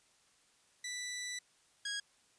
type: tone pair in turn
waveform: 15% pulse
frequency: 1975.5 / 1645.6 Hz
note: B6 / G#6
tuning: 0 / -16 cents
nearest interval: minor third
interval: 316 cents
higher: first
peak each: -33 / -30 dBFS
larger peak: second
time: 0.84-1.39 / 1.85-2 s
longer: first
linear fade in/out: 5 ms
effects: white hiss -69 dBFS RMS until 2.38 s + resampled to 22050 Hz